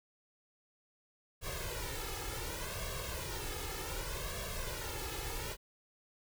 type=noise with flanger; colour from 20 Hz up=pink; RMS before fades=-40 dBFS; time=1.41-5.57 s; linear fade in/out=50 ms; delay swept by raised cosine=1.8 to 2.35 ms; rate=0.67 Hz; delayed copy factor=+0.85; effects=none